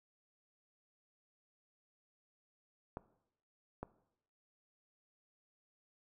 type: clicks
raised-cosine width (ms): 1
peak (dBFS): -27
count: 2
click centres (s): 2.971 / 3.83
effects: noise-tail reverb RT60 0.8 s tail -18 dB re dry